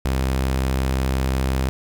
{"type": "tone", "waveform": "sawtooth", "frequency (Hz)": 65.7, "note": "C2", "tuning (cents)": 8, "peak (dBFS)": -15, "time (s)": [0.05, 1.69], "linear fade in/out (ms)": 0, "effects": ["8-bit"]}